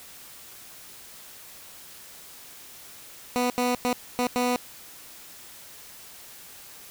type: tone bursts at uneven times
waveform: 15% pulse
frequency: 246.9 Hz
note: B3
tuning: in tune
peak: -16 dBFS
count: 5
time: 3.36-3.5 / 3.58-3.75 / 3.85-3.93 / 4.19-4.27 / 4.36-4.56 s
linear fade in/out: 0 ms
effects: white hiss -46 dBFS RMS until 6.9 s